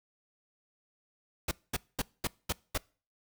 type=noise bursts; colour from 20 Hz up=pink; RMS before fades=-31 dBFS; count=6; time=1.48-2.778 s; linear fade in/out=5 ms; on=33 ms; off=220 ms; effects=noise-tail reverb RT60 0.4 s tail -25 dB re dry